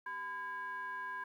triangle ring-modulated tone, 311.1 Hz, D#4, in tune, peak -34 dBFS, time 0.06-1.24 s, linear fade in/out 5 ms, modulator 1320 Hz, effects 12-bit

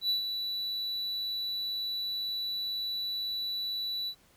triangle tone with ADSR envelope, 3951 Hz, B7, in tune, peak -23 dBFS, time 0.01-4.15 s, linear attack 84 ms, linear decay 120 ms, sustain -7 dB, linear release 72 ms, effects pink hiss -63 dBFS RMS until 4.36 s

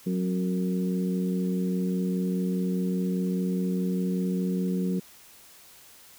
harmonic tone with a mistuned harmonic, 92 Hz, F#2, 9 cents flat, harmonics 2 / 3 / 4 / 5, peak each -25 / -35 / -35 / -37 dBFS, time 0.06-5 s, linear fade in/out 10 ms, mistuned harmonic 3, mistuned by -45 cents, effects white hiss -52 dBFS RMS until 6.18 s

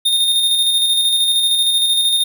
square tone with tremolo, 3662 Hz, A#7, 32 cents flat, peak -12 dBFS, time 0.05-2.24 s, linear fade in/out 10 ms, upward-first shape square, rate 13 Hz, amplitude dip 30%, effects none

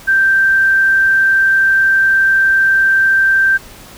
sine tone, 1568 Hz, G6, in tune, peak -8 dBFS, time 0.07-3.58 s, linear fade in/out 20 ms, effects pink hiss -37 dBFS RMS until 3.97 s

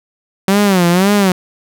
sawtooth tone with vibrato, 188.2 Hz, F#3, 30 cents sharp, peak -5 dBFS, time 0.48-1.32 s, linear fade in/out 2 ms, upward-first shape sine, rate 1.9 Hz, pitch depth 160 cents each way, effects none

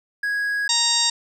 triangle tone, 1657 Hz, G#6, 4 cents flat, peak -19 dBFS, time 0.23-0.68 s, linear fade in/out 5 ms
harmonic tone, 932 Hz, A#5, 1 cent flat, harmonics 1 / 2 / 3 / 4 / 5 / 6 / 7 / 8 / 9, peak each -29 / -31 / -33 / -22 / -23 / -25 / -32 / -24 / -33 dBFS, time 0.69-1.1 s, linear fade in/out 5 ms
effects none

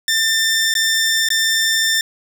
15% pulse tone with dropouts, 1791 Hz, A6, 30 cents sharp, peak -8 dBFS, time 0.08-2.01 s, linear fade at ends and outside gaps 2 ms, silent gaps 0.74-0.752 / 1.288-1.303 s, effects none

